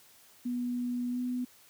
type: tone with pitch glide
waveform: sine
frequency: 244.7 to 248.7 Hz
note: B3 to B3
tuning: -16 to +12 cents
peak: -30 dBFS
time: 0.45-1.45 s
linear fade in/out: 10 ms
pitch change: +28 cents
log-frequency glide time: 1.1-1.19 s
effects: white hiss -59 dBFS RMS until 1.69 s + high-pass 60 Hz 12 dB/octave